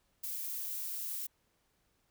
violet noise, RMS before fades -39 dBFS, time 0.23-1.27 s, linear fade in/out 10 ms, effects pink hiss -75 dBFS RMS until 2.1 s

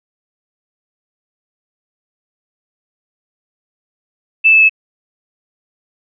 sine tone with pitch steps, 2637 / 2619 / 2601 Hz, E7 / E7 / E7, 0 / -12 / -24 cents, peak -5 dBFS, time 4.44-4.695 s, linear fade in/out 20 ms, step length 85 ms, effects none

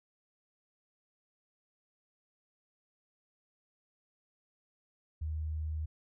sine tone, 77.78 Hz, D#2, in tune, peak -33 dBFS, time 5.21-5.86 s, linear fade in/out 10 ms, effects none

